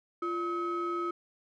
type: ring-modulated tone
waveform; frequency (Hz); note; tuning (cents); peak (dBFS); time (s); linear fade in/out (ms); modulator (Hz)
triangle; 466.2; A#4; 0; -25; 0.22-1.11; 5; 812
effects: none